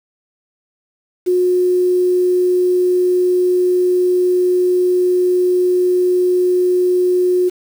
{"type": "tone with quantisation", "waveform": "sine", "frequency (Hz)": 361.9, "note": "F#4", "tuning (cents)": -38, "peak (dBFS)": -11, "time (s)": [1.26, 7.5], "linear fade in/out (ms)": 20, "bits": 6, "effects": []}